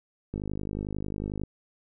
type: click train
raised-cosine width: 3 ms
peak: -20 dBFS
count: 57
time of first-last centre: 0.34-1.436 s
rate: 51.1 Hz
effects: none